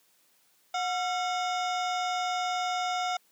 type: harmonic tone with a mistuned harmonic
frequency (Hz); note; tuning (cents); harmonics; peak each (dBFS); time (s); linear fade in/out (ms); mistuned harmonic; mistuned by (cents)
728; F#5; -28; 1 / 2 / 3 / 4 / 5 / 7 / 8 / 9 / 10; -29 / -35 / -39 / -43 / -39 / -43 / -49 / -48 / -51; 0.74-3.17; 5; 2; -110
effects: white hiss -66 dBFS RMS until 3.31 s + high-pass 150 Hz 12 dB/octave